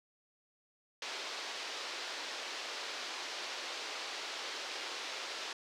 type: band-pass noise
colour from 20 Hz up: white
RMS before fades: -42 dBFS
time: 1.02-5.53 s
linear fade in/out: 2 ms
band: 340 to 5100 Hz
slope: 24 dB/octave
effects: none